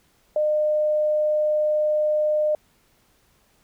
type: tone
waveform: sine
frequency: 607 Hz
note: D#5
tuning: 43 cents flat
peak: -18 dBFS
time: 0.36-2.55 s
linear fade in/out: 2 ms
effects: pink hiss -62 dBFS RMS until 3.63 s